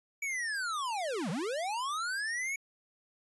square linear two-way sweep, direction down then up, 2300 to 146.83 to 2257 Hz, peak -33 dBFS, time 0.22-2.56 s, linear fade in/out 5 ms, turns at 1.3 s, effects resampled to 24000 Hz

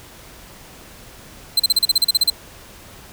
40% pulse tone bursts, 4100 Hz, C8, 36 cents flat, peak -10 dBFS, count 12, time 1.57-2.301 s, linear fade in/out 5 ms, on 27 ms, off 37 ms, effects pink hiss -42 dBFS RMS until 3.12 s

